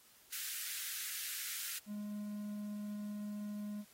white high-pass noise, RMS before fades -42 dBFS, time 0.32-1.79 s, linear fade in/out 10 ms, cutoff 1400 Hz, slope 48 dB/octave
triangle tone, 207.7 Hz, G#3, in tune, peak -38 dBFS, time 1.86-3.85 s, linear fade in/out 50 ms
effects white hiss -64 dBFS RMS until 3.93 s + AAC 48 kbps

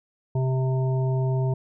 harmonic tone, 130.6 Hz, C3, 3 cents flat, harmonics 1 / 3 / 5 / 7, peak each -21 / -31 / -35 / -38 dBFS, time 0.35-1.54 s, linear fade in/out 5 ms, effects none

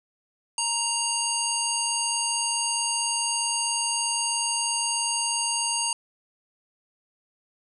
harmonic tone with a mistuned harmonic, 932.3 Hz, A#5, in tune, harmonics 1 / 3 / 5 / 7 / 9 / 10, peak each -31 / -31 / -31 / -31 / -31 / -31 dBFS, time 0.58-5.93 s, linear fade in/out 2 ms, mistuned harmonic 9, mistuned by -22 cents, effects none

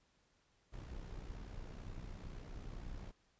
brown noise with amplitude modulation, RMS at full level -45 dBFS, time 0.72-3.12 s, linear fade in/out 20 ms, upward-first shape sine, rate 62.1 Hz, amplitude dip 60%, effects pink hiss -75 dBFS RMS until 3.39 s + resampled to 16000 Hz

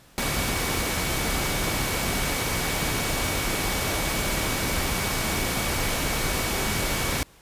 sine tone in noise, 2254 Hz, C#7, 28 cents sharp, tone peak -35 dBFS, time 0.18-7.23 s, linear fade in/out 0 ms, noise pink, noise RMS -26 dBFS, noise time 0.18-7.23 s, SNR -12 dB, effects pink hiss -54 dBFS RMS until 7.41 s + resampled to 32000 Hz

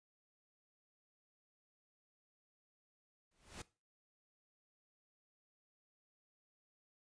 pink noise with exponential growth, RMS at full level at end -44 dBFS, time 3.31-3.62 s, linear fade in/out 5 ms, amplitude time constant 66 ms, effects noise-tail reverb RT60 0.3 s tail -18 dB re dry + resampled to 22050 Hz

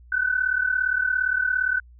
sine tone pair together, 1487 / 1524.4 Hz, F#6 / G6, +8 / -49 cents, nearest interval unison, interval 43 cents, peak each -23 / -23 dBFS, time 0.12-1.8 s, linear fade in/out 5 ms, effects added 60 Hz sine -46 dBFS peak until 1.99 s

